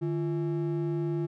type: ring-modulated tone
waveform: triangle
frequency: 246.9 Hz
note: B3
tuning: in tune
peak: -22 dBFS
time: 0.01-1.27 s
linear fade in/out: 20 ms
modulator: 96.1 Hz
effects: none